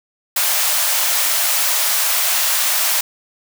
white high-pass noise, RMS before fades -17 dBFS, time 0.36-3.01 s, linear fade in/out 5 ms, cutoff 570 Hz, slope 48 dB/octave, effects none

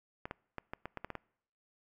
clicks, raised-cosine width 0.5 ms, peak -24 dBFS, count 9, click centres 0.255 / 0.311 / 0.583 / 0.735 / 0.856 / 0.973 / 1.046 / 1.103 / 1.153 s, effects noise-tail reverb RT60 0.7 s tail -25 dB re dry

